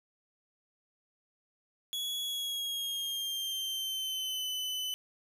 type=tone with pitch glide; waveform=40% pulse; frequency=3365 to 3015 Hz; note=G#7 to F#7; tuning=+22 to +32 cents; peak=-32 dBFS; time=1.93-4.94 s; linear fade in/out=0 ms; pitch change=-190 cents; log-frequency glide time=2.21-4.47 s; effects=11-bit